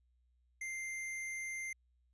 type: tone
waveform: square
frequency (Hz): 2093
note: C7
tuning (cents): 0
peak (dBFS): -40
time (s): 0.61-1.73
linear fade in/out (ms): 5
effects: added 61 Hz sine -70 dBFS peak until 2.13 s + resampled to 24000 Hz